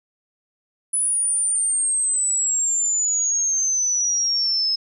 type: exponential sweep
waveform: sine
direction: down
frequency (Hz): 10000 to 5150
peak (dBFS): -18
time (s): 0.93-4.76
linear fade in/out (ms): 10
effects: none